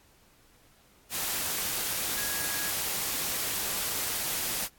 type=tone in noise; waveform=sine; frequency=1657 Hz; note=G#6; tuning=4 cents flat; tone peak=-38 dBFS; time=2.14-2.73 s; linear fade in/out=50 ms; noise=white; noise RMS=-31 dBFS; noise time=1.1-4.69 s; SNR=-10 dB; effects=pink hiss -61 dBFS RMS until 4.78 s + AAC 64 kbps